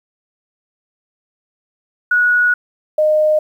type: tone pair in turn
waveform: sine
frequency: 1461 / 614.3 Hz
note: F#6 / D#5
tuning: -22 / -22 cents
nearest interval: octave + minor third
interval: 1500 cents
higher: first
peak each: -10 dBFS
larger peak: neither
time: 2.11-2.54 / 2.98-3.39 s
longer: first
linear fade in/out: 5 ms
effects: 8-bit

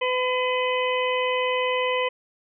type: harmonic tone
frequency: 505 Hz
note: B4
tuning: 39 cents sharp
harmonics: 1 / 2 / 4 / 5 / 6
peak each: -24 / -27 / -30 / -31 / -32 dBFS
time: 0.01-2.09 s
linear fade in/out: 10 ms
effects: none

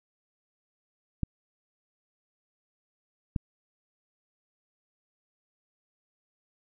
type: clicks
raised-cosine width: 5 ms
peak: -15 dBFS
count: 2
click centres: 1.233 / 3.362 s
effects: none

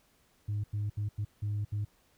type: tone bursts at uneven times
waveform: sine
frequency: 103.83 Hz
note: G#2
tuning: in tune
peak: -28 dBFS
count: 6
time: 0.48-0.64 / 0.73-0.9 / 0.97-1.09 / 1.18-1.25 / 1.42-1.65 / 1.72-1.85 s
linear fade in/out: 10 ms
effects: tanh soft clip ceiling -28 dBFS + pink hiss -68 dBFS RMS until 2.17 s

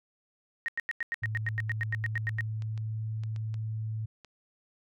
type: tone bursts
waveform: sine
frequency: 1864.7 Hz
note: A#6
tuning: in tune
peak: -28 dBFS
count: 16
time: 0.66-2.408 s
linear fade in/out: 0 ms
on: 23 ms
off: 92 ms
type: tone with pitch glide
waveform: sine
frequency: 108.6 to 109.8 Hz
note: A2 to A2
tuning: -22 to -3 cents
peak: -31 dBFS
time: 1.22-4.06 s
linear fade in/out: 10 ms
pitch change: +19 cents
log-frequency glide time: 1.86-3.06 s
type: clicks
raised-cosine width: 0.2 ms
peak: -32 dBFS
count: 6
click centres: 2.622 / 2.777 / 3.236 / 3.362 / 3.542 / 4.247 s
effects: none

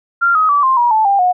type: tone with pitch steps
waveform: sine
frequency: 1386 / 1263.6 / 1152.1 / 1050.4 / 957.7 / 873.1 / 796 / 725.8 Hz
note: F6 / D#6 / D6 / C6 / A#5 / A5 / G5 / F#5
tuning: -14 / +26 / -34 / +6 / +46 / -14 / +26 / -34 cents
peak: -9 dBFS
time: 0.21-1.33 s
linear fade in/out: 20 ms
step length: 140 ms
effects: none

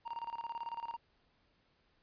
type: tone with tremolo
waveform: triangle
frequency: 931 Hz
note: A#5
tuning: 2 cents flat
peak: -35 dBFS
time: 0.05-0.97 s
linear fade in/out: 20 ms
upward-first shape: square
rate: 18 Hz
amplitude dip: 80%
effects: pink hiss -73 dBFS RMS until 2.02 s + resampled to 11025 Hz

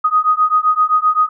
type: beating tone pair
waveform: sine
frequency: 1244.5 / 1252.2 Hz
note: D#6 / D#6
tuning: 0 / +11 cents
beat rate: 7.7 Hz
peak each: -14 dBFS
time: 0.04-1.29 s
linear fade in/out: 10 ms
effects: none

